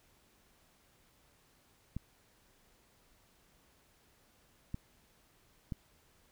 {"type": "clicks", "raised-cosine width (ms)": 5, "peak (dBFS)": -25, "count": 3, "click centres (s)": [1.966, 4.744, 5.722], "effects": ["pink hiss -68 dBFS RMS until 6.31 s"]}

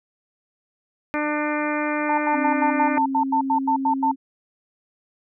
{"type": "harmonic tone", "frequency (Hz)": 299.1, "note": "D4", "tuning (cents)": 32, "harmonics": [1, 2, 3, 4, 5, 6, 7, 8], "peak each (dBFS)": [-25, -28, -30, -31, -32, -33, -33, -34], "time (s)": [1.14, 2.98], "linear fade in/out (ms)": 0}
{"type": "tone bursts", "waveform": "sine", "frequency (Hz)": 894, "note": "A5", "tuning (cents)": 27, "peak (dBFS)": -17, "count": 12, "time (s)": [2.09, 4.115], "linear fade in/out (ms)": 5, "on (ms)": 89, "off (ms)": 87}
{"type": "tone", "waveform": "sine", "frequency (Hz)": 268.9, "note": "C4", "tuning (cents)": 47, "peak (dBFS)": -23, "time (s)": [2.32, 4.16], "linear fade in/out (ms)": 50}
{"effects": []}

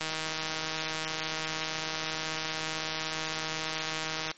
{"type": "click train", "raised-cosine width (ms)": 0.2, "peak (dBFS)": -15, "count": 681, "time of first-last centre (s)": [0.01, 4.314], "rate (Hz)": 158, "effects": ["white hiss -56 dBFS RMS until 4.37 s", "MP3 32 kbps"]}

